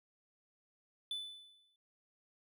triangle tone with exponential decay, 3497 Hz, A7, 11 cents flat, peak -34 dBFS, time 1.11-1.76 s, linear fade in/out 2 ms, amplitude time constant 140 ms, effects none

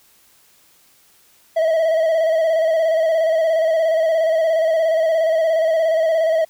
triangle tone with vibrato, 646 Hz, E5, 35 cents flat, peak -12 dBFS, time 1.56-6.45 s, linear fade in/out 10 ms, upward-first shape square, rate 17 Hz, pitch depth 38 cents each way, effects white hiss -54 dBFS RMS until 6.49 s

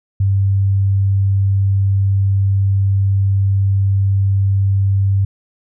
sine tone, 98 Hz, G2, in tune, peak -11 dBFS, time 0.2-5.25 s, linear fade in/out 5 ms, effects none

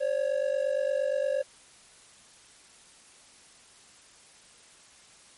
triangle ring-modulated tone, 554.4 Hz, C#5, in tune, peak -20 dBFS, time 0-1.43 s, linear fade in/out 20 ms, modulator 24.3 Hz, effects white hiss -55 dBFS RMS until 5.37 s + MP3 48 kbps

